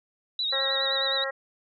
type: tone with vibrato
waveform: sine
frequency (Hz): 3847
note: B7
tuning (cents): -46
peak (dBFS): -25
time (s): 0.39-1.24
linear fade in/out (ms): 2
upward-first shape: sine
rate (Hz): 9.6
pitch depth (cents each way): 65
type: harmonic tone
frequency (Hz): 270.1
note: C#4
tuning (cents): -45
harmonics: 2 / 3 / 4 / 5 / 6 / 7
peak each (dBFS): -31 / -40 / -39 / -36 / -38 / -33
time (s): 0.52-1.31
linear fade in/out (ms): 10
effects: none